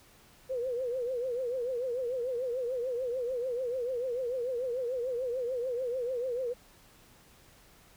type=tone with vibrato; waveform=sine; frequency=497.4 Hz; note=B4; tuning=12 cents sharp; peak=-30 dBFS; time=0.49-6.54 s; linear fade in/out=20 ms; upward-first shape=triangle; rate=6.8 Hz; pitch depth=130 cents each way; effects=pink hiss -59 dBFS RMS until 7.96 s